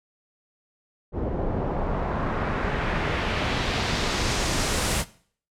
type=noise with low-pass filter sweep; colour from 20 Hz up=pink; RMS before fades=-26 dBFS; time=1.12-5.05 s; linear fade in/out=50 ms; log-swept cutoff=510 to 11000 Hz; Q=1.1; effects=noise-tail reverb RT60 0.5 s tail -18 dB re dry